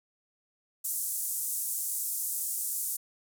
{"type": "band-pass noise", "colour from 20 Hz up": "white", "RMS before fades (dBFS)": -33, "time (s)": [0.84, 2.97], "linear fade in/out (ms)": 10, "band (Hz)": [7600, 14000], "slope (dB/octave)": 24, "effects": []}